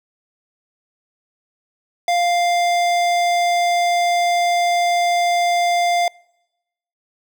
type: tone with notch filter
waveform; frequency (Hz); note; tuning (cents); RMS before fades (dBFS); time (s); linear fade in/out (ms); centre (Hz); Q
square; 698.5; F5; 0; -17; 2.08-6.08; 2; 12000; 0.73
effects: noise-tail reverb RT60 0.9 s tail -26 dB re dry